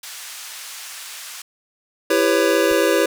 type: band-pass noise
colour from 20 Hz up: white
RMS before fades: -35 dBFS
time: 0.03-1.42 s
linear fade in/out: 5 ms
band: 1100 to 9400 Hz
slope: 12 dB/octave
type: chord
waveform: square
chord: C# half-diminished seventh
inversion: first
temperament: just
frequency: 332.6 / 399.1 / 498.9 / 554.4 Hz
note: E4 / G4 / B4 / C#5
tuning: +16 / +31 / +17 / 0 cents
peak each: -21 dBFS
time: 2.1-3.06 s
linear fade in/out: 5 ms
type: noise with exponential decay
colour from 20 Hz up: brown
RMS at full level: -34 dBFS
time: 2.71-2.79 s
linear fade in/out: 0 ms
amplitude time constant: 17 ms
effects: none